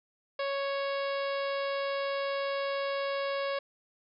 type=harmonic tone; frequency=554.4 Hz; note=C#5; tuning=in tune; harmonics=1 / 2 / 3 / 4 / 5 / 6 / 7 / 8 / 9; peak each=-31 / -37 / -41 / -43 / -45 / -47 / -48 / -49 / -50 dBFS; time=0.39-3.59 s; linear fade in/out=5 ms; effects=none